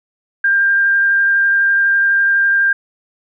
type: tone with vibrato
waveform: sine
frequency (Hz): 1595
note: G6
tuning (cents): +30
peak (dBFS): -10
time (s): 0.44-2.73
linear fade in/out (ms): 5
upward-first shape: triangle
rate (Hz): 12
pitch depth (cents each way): 11
effects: none